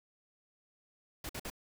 pink noise bursts, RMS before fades -41 dBFS, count 3, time 1.24-1.501 s, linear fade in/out 5 ms, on 53 ms, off 51 ms, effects none

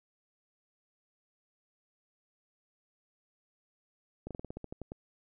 slowing click train, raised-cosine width 2 ms, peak -27 dBFS, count 11, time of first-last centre 4.27-4.919 s, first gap 37 ms, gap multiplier 1.12, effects none

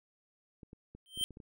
clicks, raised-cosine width 3 ms, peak -37 dBFS, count 8, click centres 0.632 / 0.731 / 0.95 / 1.175 / 1.212 / 1.307 / 1.371 / 1.402 s
square tone with exponential growth, 3129 Hz, G7, 4 cents flat, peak -27 dBFS, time 1.06-1.24 s, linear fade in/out 0 ms, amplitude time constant 39 ms
effects none

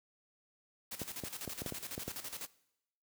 white noise with tremolo, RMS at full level -42 dBFS, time 0.91-2.47 s, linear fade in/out 10 ms, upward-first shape square, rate 12 Hz, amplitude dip 70%
clicks, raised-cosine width 2 ms, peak -26 dBFS, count 8, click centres 1.017 / 1.237 / 1.477 / 1.619 / 1.662 / 1.723 / 1.979 / 2.08 s
effects noise-tail reverb RT60 0.8 s tail -20 dB re dry + high-pass 60 Hz 12 dB/octave

